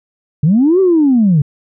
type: linear two-way sweep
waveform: sine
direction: up then down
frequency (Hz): 135.6 to 390 to 135.6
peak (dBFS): -6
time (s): 0.43-1.42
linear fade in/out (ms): 5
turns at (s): 0.8
effects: tanh soft clip ceiling -3 dBFS